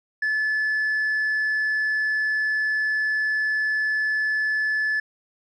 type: tone with tanh clipping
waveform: triangle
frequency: 1730 Hz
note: A6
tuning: 30 cents flat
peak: -21 dBFS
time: 0.22-5 s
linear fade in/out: 5 ms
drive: 6 dB
effects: none